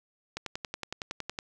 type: click train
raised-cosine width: 0.2 ms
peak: -17 dBFS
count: 12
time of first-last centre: 0.37-1.389 s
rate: 10.8 Hz
effects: none